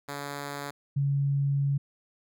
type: tone pair in turn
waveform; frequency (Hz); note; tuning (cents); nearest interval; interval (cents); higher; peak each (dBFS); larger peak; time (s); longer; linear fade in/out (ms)
5% pulse / sine; 142.6 / 140.07; C#3 / C#3; +49 / +18; unison; 31; first; -23; neither; 0.08-0.71 / 0.96-1.78; second; 10
effects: none